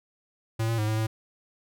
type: tone with pitch steps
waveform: square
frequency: 112.5 / 114.8 / 106.9 / 109.2 / 110.5 Hz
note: A2 / A#2 / A2 / A2 / A2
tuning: +39 / -26 / -49 / -13 / +8 cents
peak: -25 dBFS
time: 0.59-1.07 s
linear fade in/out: 10 ms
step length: 96 ms
effects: none